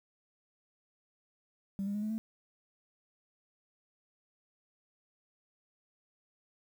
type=tone with pitch steps; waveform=sine; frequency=196 / 202.1 / 208.4 / 214.9 / 221.5 Hz; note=G3 / G#3 / G#3 / A3 / A3; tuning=0 / -47 / +6 / -41 / +12 cents; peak=-31 dBFS; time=1.79-2.18 s; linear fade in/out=0 ms; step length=78 ms; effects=tanh soft clip ceiling -28 dBFS + 10-bit